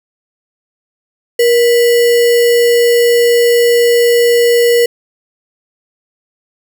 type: tone with sample-and-hold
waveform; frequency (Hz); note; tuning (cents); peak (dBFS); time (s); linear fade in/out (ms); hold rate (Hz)
sine; 474.1; A#4; +29; -6; 1.39-4.86; 5; 2450
effects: none